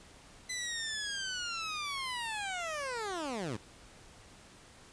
15% pulse linear sweep, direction down, 2022 to 94 Hz, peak -29 dBFS, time 0.49-3.57 s, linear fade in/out 10 ms, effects pink hiss -56 dBFS RMS until 4.92 s + resampled to 22050 Hz

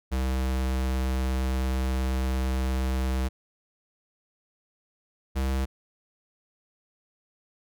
square tone pair in turn, 64.9 / 66.15 Hz, C2 / C2, -13 / +20 cents, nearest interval unison, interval 33 cents, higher second, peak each -25 dBFS, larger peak neither, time 0.11-3.29 / 5.35-5.66 s, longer first, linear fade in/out 20 ms, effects none

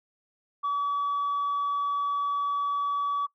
sine tone, 1142 Hz, D6, 49 cents flat, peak -23 dBFS, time 0.63-3.27 s, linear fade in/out 20 ms, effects noise-tail reverb RT60 0.1 s tail -22 dB re dry + tanh soft clip ceiling -23 dBFS

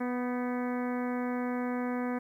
harmonic tone with a mistuned harmonic, 246.9 Hz, B3, in tune, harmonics 1 / 2 / 3 / 4 / 5 / 6 / 7 / 8 / 9, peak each -31 / -37 / -41 / -43 / -45 / -47 / -48 / -49 / -50 dBFS, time 0-2.19 s, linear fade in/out 10 ms, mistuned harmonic 6, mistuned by +46 cents, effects 11-bit

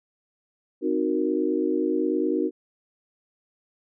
sine chord, C half-diminished seventh, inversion none, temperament equal, 261.6 / 311.1 / 370 / 466.2 Hz, C4 / Eb4 / Gb4 / Bb4, 0 / 0 / 0 / 0 cents, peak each -29 / -25 / -26 / -29 dBFS, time 0.81-2.51 s, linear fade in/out 50 ms, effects none

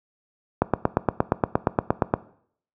click train, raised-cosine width 1 ms, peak -3 dBFS, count 14, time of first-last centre 0.62-2.139 s, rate 8.56 Hz, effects noise-tail reverb RT60 0.6 s tail -18 dB re dry + high-pass 80 Hz 12 dB/octave

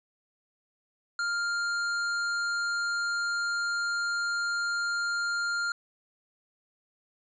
square tone, 1400 Hz, F6, 4 cents sharp, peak -28 dBFS, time 1.19-5.72 s, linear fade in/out 2 ms, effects resampled to 16000 Hz + 11-bit

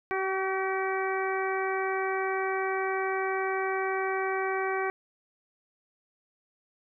harmonic tone with a mistuned harmonic, 382.6 Hz, G4, 42 cents flat, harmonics 1 / 2 / 3 / 4 / 5 / 6, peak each -30 / -33 / -35 / -36 / -37 / -38 dBFS, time 0.11-4.9 s, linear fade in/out 0 ms, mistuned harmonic 3, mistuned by -15 cents, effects none

